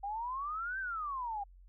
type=exponential two-way sweep; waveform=sine; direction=up then down; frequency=784 to 1589 to 784 Hz; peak=-35 dBFS; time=0.03-1.44 s; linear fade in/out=10 ms; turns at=0.79 s; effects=added 45 Hz sine -54 dBFS peak until 1.68 s